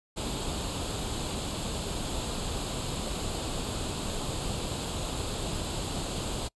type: noise with comb filter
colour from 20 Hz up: pink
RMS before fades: -33 dBFS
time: 0.16-6.49 s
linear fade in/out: 20 ms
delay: 0.26 ms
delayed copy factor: +0.65
effects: noise-tail reverb RT60 0.1 s tail -26 dB re dry + resampled to 24000 Hz